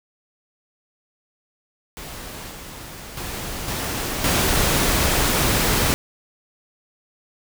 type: noise with level steps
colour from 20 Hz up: pink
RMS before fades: -35 / -37 / -30 / -26 / -19 dBFS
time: 1.97-5.94 s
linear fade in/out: 0 ms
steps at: 2.51 / 3.17 / 3.68 / 4.24 s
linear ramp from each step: 2 ms
effects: none